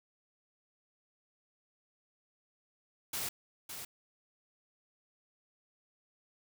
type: noise with echo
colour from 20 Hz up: white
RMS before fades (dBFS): -37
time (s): 3.13-3.29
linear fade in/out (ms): 5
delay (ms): 560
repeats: 1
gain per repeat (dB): -7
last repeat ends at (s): 3.85
effects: none